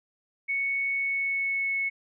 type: tone with pitch glide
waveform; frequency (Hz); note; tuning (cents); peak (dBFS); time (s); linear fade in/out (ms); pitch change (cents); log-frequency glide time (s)
sine; 2217 to 2200; C#7 to C#7; 0 to -14; -25; 0.48-1.9; 20; -14; 0.91-1.77
effects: none